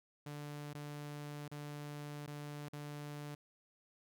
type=tone with dropouts; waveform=sawtooth; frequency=146.83 Hz; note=D3; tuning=in tune; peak=-40 dBFS; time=0.26-3.35 s; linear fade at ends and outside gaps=5 ms; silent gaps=0.734-0.747 / 1.481-1.514 / 2.264-2.275 / 2.686-2.731 s; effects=none